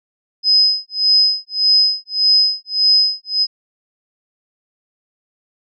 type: tone with tremolo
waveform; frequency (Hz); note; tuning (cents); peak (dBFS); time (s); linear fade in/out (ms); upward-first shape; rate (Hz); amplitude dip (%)
sine; 5050; D#8; +25; -8; 0.43-3.47; 50; sine; 1.7; 100
effects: none